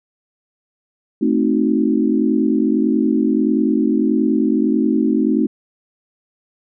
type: chord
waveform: sine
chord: A diminished seventh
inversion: none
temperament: equal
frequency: 220 / 261.6 / 311.1 / 370 Hz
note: A3 / C4 / Eb4 / Gb4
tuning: 0 / 0 / 0 / 0 cents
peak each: -18 / -18 / -18 / -23 dBFS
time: 1.21-5.47 s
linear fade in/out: 10 ms
effects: none